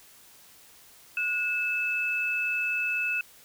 sine tone pair together, 1458 / 2616 Hz, F#6 / E7, -26 / -14 cents, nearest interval minor seventh, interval 1012 cents, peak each -33 / -26 dBFS, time 1.17-3.21 s, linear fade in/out 2 ms, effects white hiss -54 dBFS RMS until 3.44 s

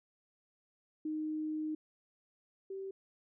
sine tone pair in turn, 309.4 / 386.8 Hz, D#4 / G4, -10 / -23 cents, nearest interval major third, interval 387 cents, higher second, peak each -34 / -39 dBFS, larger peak first, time 1.05-1.75 / 2.7-2.91 s, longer first, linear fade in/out 5 ms, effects none

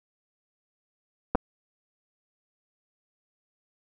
clicks, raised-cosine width 1 ms, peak -9 dBFS, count 2, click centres 1.35 / 1.354 s, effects none

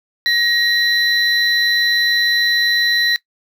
triangle tone pair together, 1887 / 3998 Hz, A#6 / B7, +21 / +20 cents, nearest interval octave + minor second, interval 1299 cents, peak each -15 / -15 dBFS, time 0.26-3.16 s, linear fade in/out 0 ms, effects noise-tail reverb RT60 0.1 s tail -19 dB re dry

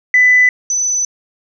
sine tone pair in turn, 1997 / 6008 Hz, B6 / F#8, +19 / +26 cents, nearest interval octave + perfect fifth, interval 1907 cents, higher second, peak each -5 / -13 dBFS, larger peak first, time 0.14-0.49 / 0.7-1.05 s, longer neither, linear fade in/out 2 ms, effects tanh soft clip ceiling -2 dBFS

